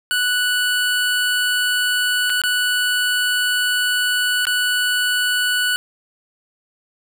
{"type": "tone with dropouts", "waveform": "25% pulse", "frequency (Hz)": 1480, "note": "F#6", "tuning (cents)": 0, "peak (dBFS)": -13, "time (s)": [0.11, 5.76], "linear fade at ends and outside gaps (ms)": 0, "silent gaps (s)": [[2.297, 2.301], [2.417, 2.437], [4.453, 4.469]], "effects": []}